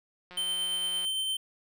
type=click train; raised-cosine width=0.3 ms; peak=-31 dBFS; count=134; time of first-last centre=0.31-1.049 s; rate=180 Hz
type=tone with tremolo; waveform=square; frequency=3100 Hz; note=G7; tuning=20 cents flat; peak=-28 dBFS; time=0.37-1.37 s; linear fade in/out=5 ms; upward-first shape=triangle; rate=8.8 Hz; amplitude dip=25%
effects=none